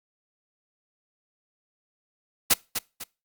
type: noise with echo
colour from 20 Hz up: white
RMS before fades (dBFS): -18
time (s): 2.5-2.54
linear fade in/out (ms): 10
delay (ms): 250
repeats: 2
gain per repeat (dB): -9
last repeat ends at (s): 3.04
effects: noise-tail reverb RT60 0.3 s tail -24 dB re dry + Opus 48 kbps